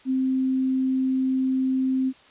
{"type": "tone", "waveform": "sine", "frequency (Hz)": 261.6, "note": "C4", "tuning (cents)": 0, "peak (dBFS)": -20, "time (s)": [0.05, 2.13], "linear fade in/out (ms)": 50, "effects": ["white hiss -53 dBFS RMS until 2.3 s", "resampled to 8000 Hz"]}